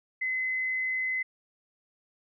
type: tone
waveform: sine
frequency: 2038 Hz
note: C7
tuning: 46 cents flat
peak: -27 dBFS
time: 0.21-1.23 s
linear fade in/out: 10 ms
effects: none

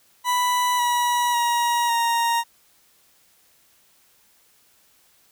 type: tone with pitch steps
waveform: 40% pulse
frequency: 987.8 / 969.1 / 950.9 / 932.9 Hz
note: B5 / B5 / A#5 / A#5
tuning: 0 / -33 / +34 / +1 cents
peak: -18 dBFS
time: 0.24-2.44 s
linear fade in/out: 50 ms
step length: 550 ms
effects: white hiss -59 dBFS RMS until 5.31 s

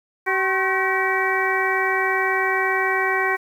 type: harmonic tone with a mistuned harmonic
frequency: 381.8 Hz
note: G4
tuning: 46 cents flat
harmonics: 1 / 2 / 3 / 4 / 5 / 6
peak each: -25 / -26 / -26 / -26 / -23 / -27 dBFS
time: 0.26-3.37 s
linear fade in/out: 20 ms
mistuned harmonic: 3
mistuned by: -90 cents
effects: 8-bit

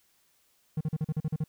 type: tone bursts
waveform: triangle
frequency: 155 Hz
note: D#3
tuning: 6 cents flat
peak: -24 dBFS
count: 9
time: 0.77-1.44 s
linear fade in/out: 5 ms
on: 38 ms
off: 41 ms
effects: white hiss -68 dBFS RMS until 1.48 s

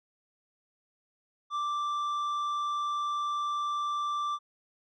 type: tone with tanh clipping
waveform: sine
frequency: 1175 Hz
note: D6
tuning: 1 cent sharp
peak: -30 dBFS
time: 1.5-4.39 s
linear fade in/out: 50 ms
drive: 7 dB
effects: none

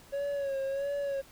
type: tone with vibrato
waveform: triangle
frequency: 554 Hz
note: C#5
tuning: 1 cent flat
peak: -28 dBFS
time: 0.12-1.22 s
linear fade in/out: 20 ms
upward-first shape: sine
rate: 1.5 Hz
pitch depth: 49 cents each way
effects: pink hiss -56 dBFS RMS until 1.31 s

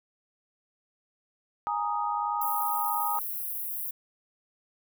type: chord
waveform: sine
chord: Ab suspended second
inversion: none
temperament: equal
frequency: 830.6 / 932.3 / 1244.5 Hz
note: Ab5 / Bb5 / Eb6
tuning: 0 / 0 / 0 cents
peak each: -31 dBFS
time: 1.67-3.19 s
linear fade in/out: 0 ms
type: high-pass noise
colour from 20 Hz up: white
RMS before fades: -34 dBFS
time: 2.41-3.91 s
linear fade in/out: 5 ms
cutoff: 11000 Hz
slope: 48 dB/octave
effects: none

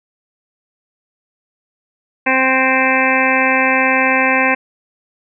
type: harmonic tone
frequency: 261.6 Hz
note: C4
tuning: in tune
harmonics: 1 / 2 / 3 / 4 / 6 / 7 / 8 / 9 / 10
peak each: -20 / -20 / -20 / -20 / -20 / -20 / -20 / -20 / -20 dBFS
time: 2.26-4.55 s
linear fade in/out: 10 ms
effects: none

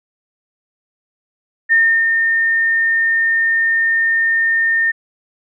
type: tone with ADSR envelope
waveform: sine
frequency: 1820 Hz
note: A#6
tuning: 42 cents flat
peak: -8 dBFS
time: 1.69-4.92 s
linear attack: 32 ms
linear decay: 320 ms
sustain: -4 dB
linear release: 17 ms
effects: none

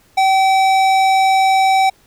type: tone with tanh clipping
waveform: sine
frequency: 768 Hz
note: G5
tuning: 36 cents flat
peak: -12 dBFS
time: 0.17-1.9 s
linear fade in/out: 10 ms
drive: 17 dB
effects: pink hiss -53 dBFS RMS until 2.06 s

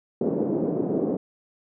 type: band-pass noise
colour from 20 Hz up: white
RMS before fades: -25 dBFS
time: 0.21-1.17 s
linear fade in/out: 5 ms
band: 180 to 440 Hz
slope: 24 dB/octave
effects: none

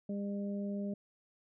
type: harmonic tone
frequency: 201.5 Hz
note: G3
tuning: 48 cents sharp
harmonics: 1 / 2 / 3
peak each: -35 / -45 / -45 dBFS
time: 0.09-0.94 s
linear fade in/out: 5 ms
effects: none

